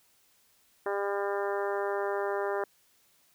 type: harmonic tone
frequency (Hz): 200.4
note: G3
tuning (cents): +38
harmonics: 2 / 3 / 4 / 5 / 6 / 7 / 8 / 9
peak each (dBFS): -31 / -35 / -37 / -39 / -41 / -42 / -43 / -44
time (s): 0.86-2.64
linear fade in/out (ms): 2
effects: white hiss -66 dBFS RMS until 3.34 s